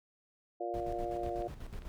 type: harmonic tone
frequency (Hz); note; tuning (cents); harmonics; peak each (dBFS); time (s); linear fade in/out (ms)
117.3; A#2; +11; 3 / 4 / 5 / 6; -39 / -43 / -41 / -38; 0.6-1.48; 10
type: noise with tremolo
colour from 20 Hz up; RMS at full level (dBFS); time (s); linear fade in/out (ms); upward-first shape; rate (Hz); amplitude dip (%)
brown; -42; 0.74-1.88; 0; square; 8.1; 60
type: clicks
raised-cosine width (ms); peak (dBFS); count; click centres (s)
0.3; -37; 4; 1.263 / 1.422 / 1.737 / 1.821
effects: none